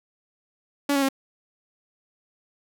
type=tone with pitch steps; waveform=sawtooth; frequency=284.1 / 277 / 270 Hz; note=C#4 / C#4 / C#4; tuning=+43 / -1 / -45 cents; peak=-16 dBFS; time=0.89-1.088 s; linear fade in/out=5 ms; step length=66 ms; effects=none